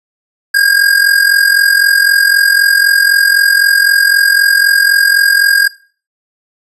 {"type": "tone with amplitude modulation", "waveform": "square", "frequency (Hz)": 1619, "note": "G#6", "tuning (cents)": -45, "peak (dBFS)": -4, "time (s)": [0.54, 5.68], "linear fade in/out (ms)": 10, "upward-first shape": "sine", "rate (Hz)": 43.9, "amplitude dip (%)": 70, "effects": ["noise-tail reverb RT60 0.4 s tail -19 dB re dry", "resampled to 32000 Hz"]}